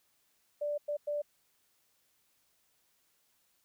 sine tone bursts at uneven times, 587.3 Hz, D5, in tune, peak -31 dBFS, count 3, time 0.61-0.78 / 0.88-0.97 / 1.07-1.22 s, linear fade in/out 10 ms, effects white hiss -73 dBFS RMS until 3.64 s

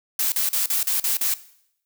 blue noise bursts, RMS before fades -22 dBFS, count 7, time 0.19-1.34 s, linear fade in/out 2 ms, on 130 ms, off 40 ms, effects noise-tail reverb RT60 0.7 s tail -17 dB re dry

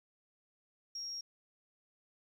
sine tone, 5588 Hz, F8, in tune, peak -39 dBFS, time 0.95-1.21 s, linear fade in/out 5 ms, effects 11-bit

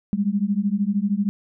sine beating tone pair, 196 / 209 Hz, G3 / G#3, 0 / +11 cents, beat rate 13 Hz, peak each -22 / -22 dBFS, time 0.13-1.29 s, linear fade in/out 0 ms, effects none

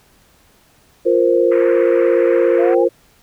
sine chord, F suspended fourth, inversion none, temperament equal, 349.2 / 466.2 / 523.3 Hz, F4 / Bb4 / C5, 0 / 0 / 0 cents, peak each -15 dBFS, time 1.05-2.89 s, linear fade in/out 20 ms
pink band-pass noise, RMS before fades -31 dBFS, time 1.51-2.75 s, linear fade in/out 10 ms, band 1000 to 2300 Hz, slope 48 dB/octave
sine linear sweep, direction up, 661 to 830.6 Hz, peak -22 dBFS, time 2.58-2.85 s, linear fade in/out 20 ms
effects pink hiss -53 dBFS RMS until 3.22 s

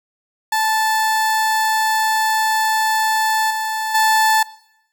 30% pulse tone with level steps, 877 Hz, A5, 6 cents flat, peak -13 / -18 / -10 dBFS, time 0.52-4.43 s, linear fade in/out 5 ms, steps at 3.5 / 3.94 s, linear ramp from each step 10 ms, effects noise-tail reverb RT60 0.8 s tail -20 dB re dry

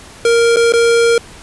square tone with dropouts, 466.2 Hz, A#4, in tune, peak -9 dBFS, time 0.25-1.18 s, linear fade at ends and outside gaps 2 ms, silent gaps 0.561-0.568 / 0.723-0.736 s, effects pink hiss -37 dBFS RMS until 1.42 s + resampled to 24000 Hz

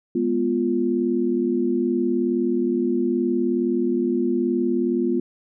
sine chord, F diminished, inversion first, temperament equal, 207.7 / 246.9 / 349.2 Hz, Ab3 / Cb4 / F4, 0 / 0 / 0 cents, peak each -27 / -22 / -22 dBFS, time 0.15-5.2 s, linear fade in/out 5 ms, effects none

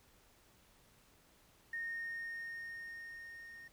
triangle tone with level ramp, 1844 Hz, A#6, 19 cents flat, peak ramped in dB -34 to -49 dBFS, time 1.73-3.68 s, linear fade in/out 5 ms, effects tanh soft clip ceiling -36 dBFS + pink hiss -67 dBFS RMS until 3.72 s

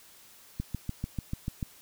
click train, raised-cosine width 5 ms, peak -19 dBFS, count 8, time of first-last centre 0.6-1.628 s, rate 6.81 Hz, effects white hiss -55 dBFS RMS until 1.81 s

